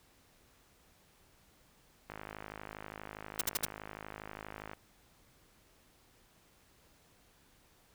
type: click train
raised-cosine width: 0.5 ms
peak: -28 dBFS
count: 139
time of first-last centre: 2.1-4.734 s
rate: 52.4 Hz
type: noise bursts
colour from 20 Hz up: white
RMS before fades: -31 dBFS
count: 4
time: 3.39-3.652 s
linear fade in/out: 5 ms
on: 22 ms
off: 58 ms
effects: pink hiss -66 dBFS RMS until 7.94 s